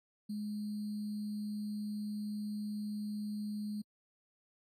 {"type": "tone with sample-and-hold", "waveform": "sine", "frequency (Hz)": 209.4, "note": "G#3", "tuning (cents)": 15, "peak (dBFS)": -36, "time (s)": [0.29, 3.82], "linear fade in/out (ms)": 10, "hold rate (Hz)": 4410, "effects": ["AAC 48 kbps"]}